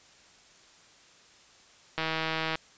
click train, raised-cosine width 0.3 ms, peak -14 dBFS, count 93, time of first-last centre 1.98-2.555 s, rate 160 Hz, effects white hiss -57 dBFS RMS until 2.77 s + resampled to 16000 Hz

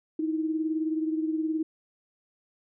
sine beating tone pair, 314.6 / 333.6 Hz, D#4 / E4, +19 / +21 cents, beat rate 19 Hz, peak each -26 / -34 dBFS, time 0.19-1.63 s, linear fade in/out 5 ms, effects none

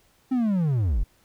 triangle linear sweep, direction down, 265.9 to 34.65 Hz, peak -18 dBFS, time 0.31-1.04 s, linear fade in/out 10 ms, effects pink hiss -62 dBFS RMS until 1.24 s

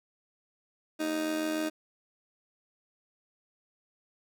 30% pulse tone with amplitude modulation, 311.1 Hz, D#4, in tune, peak -24 dBFS, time 0.99-1.7 s, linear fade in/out 20 ms, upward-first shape sine, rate 86.8 Hz, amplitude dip 55%, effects none

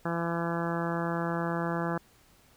harmonic tone, 168.8 Hz, E3, 41 cents sharp, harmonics 1 / 2 / 3 / 4 / 5 / 6 / 7 / 8 / 9 / 10, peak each -32 / -35 / -37 / -38 / -39 / -40 / -40 / -41 / -42 / -42 dBFS, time 0.05-1.98 s, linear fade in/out 5 ms, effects pink hiss -61 dBFS RMS until 2.56 s

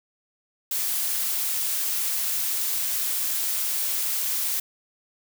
blue noise, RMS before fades -26 dBFS, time 0.71-4.6 s, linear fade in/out 5 ms, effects none

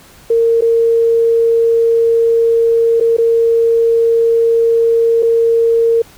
sine tone with dropouts, 460 Hz, A#4, 23 cents flat, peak -8 dBFS, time 0.3-6.02 s, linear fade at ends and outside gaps 5 ms, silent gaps 0.61-0.62 / 3.001-3.008 / 3.168-3.183 / 5.225-5.229 s, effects pink hiss -42 dBFS RMS until 6.17 s

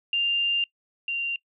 sine tone pair in turn, 2794 / 2773 Hz, F7 / F7, 0 / -13 cents, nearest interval unison, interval 13 cents, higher first, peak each -21 / -25 dBFS, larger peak first, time 0.13-0.64 / 1.08-1.36 s, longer first, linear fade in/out 2 ms, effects noise-tail reverb RT60 0.1 s tail -24 dB re dry

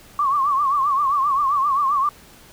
sine tone with vibrato, 1123 Hz, C#6, 22 cents sharp, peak -16 dBFS, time 0.19-2.09 s, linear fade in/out 2 ms, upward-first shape triangle, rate 7.6 Hz, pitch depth 130 cents each way, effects pink hiss -47 dBFS RMS until 2.52 s

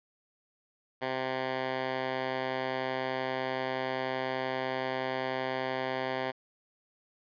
10% pulse tone with band-pass filter, 130.4 Hz, C3, 5 cents flat, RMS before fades -33 dBFS, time 1.01-6.32 s, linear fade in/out 20 ms, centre 1300 Hz, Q 0.56, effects resampled to 11025 Hz + 10-bit

